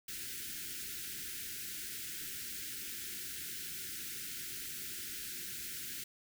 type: band-stop noise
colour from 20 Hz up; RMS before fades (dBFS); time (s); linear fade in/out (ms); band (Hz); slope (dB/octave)
white; -43; 0.08-6.04; 5; 420 to 1400; 96
effects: none